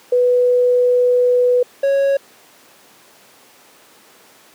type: tone pair in turn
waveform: sine / triangle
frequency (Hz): 493.9 / 552.3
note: B4 / C#5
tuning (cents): 0 / -6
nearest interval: major second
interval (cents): 194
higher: second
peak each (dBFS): -10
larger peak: neither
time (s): 0.12-1.63 / 1.83-2.17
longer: first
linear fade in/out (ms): 5
effects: pink hiss -47 dBFS RMS until 4.54 s + high-pass 300 Hz 12 dB/octave